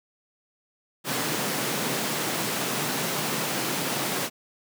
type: high-pass noise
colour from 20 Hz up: pink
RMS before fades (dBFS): -28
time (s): 1.04-4.3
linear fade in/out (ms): 50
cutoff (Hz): 130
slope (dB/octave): 48
effects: none